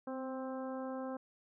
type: harmonic tone with a mistuned harmonic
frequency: 262.5 Hz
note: C4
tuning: 6 cents sharp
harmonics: 1 / 2 / 3 / 4 / 5 / 6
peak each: -41 / -42 / -48 / -50 / -53 / -57 dBFS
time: 0.07-1.17 s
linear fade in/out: 5 ms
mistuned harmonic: 1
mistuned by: -18 cents
effects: none